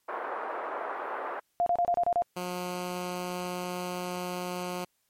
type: band-pass noise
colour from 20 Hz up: white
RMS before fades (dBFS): -35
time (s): 0.08-1.4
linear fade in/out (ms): 10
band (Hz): 400 to 1300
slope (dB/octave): 24
type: tone bursts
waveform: sine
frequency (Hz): 699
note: F5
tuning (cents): +1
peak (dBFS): -22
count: 7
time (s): 1.6-2.221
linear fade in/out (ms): 0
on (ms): 63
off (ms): 30
type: tone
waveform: 10% pulse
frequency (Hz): 179.5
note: F3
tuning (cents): +48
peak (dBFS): -24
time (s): 2.36-4.85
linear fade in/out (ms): 10
effects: white hiss -74 dBFS RMS until 5.09 s + MP3 64 kbps